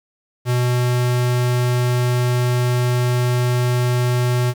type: tone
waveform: square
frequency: 123.47 Hz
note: B2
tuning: in tune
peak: -16 dBFS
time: 0.45-4.54 s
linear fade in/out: 50 ms
effects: 8-bit